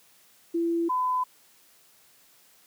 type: tone pair in turn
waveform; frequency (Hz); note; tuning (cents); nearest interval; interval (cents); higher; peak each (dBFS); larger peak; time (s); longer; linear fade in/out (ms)
sine; 336.6 / 1008.7; E4 / B5; +36 / +36; octave + perfect fifth; 1900; second; -23; neither; 0.54-0.89 / 0.89-1.24; neither; 10
effects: white hiss -59 dBFS RMS until 2.66 s + high-pass 100 Hz 12 dB/octave